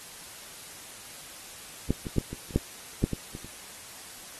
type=clicks; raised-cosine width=3 ms; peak=-12 / -21 / -11 / -22 / -29 / -9 / -10 / -16 / -26 / -30 dBFS; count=10; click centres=1.906 / 2.068 / 2.183 / 2.33 / 2.508 / 2.56 / 3.04 / 3.133 / 3.351 / 3.446 s; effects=white hiss -45 dBFS RMS until 4.39 s + AAC 32 kbps